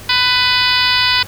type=harmonic tone; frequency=498.1 Hz; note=B4; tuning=15 cents sharp; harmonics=2 / 3 / 4 / 5 / 6 / 7 / 8 / 9 / 10; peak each=-20 / -20 / -20 / -20 / -20 / -20 / -20 / -20 / -20 dBFS; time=0.09-1.23 s; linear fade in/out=5 ms; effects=added 99 Hz sine -35 dBFS peak until 1.27 s + pink hiss -35 dBFS RMS until 1.27 s